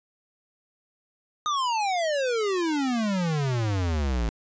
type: exponential sweep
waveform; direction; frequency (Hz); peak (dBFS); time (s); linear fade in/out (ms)
square; down; 1245 to 53.9; -24; 1.46-4.29; 0
effects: resampled to 16000 Hz